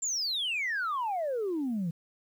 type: exponential sweep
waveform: sine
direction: down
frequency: 7459 to 158.8 Hz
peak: -27 dBFS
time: 0.02-1.91 s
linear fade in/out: 10 ms
effects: tanh soft clip ceiling -26 dBFS + 10-bit